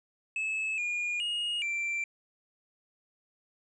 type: tone with pitch steps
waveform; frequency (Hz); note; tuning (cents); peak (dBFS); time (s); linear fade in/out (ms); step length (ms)
triangle; 2599 / 2430 / 2867 / 2351; E7 / D#7 / F7 / D7; -25 / -42 / +45 / +1; -28; 0.36-2.04; 2; 420
effects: resampled to 22050 Hz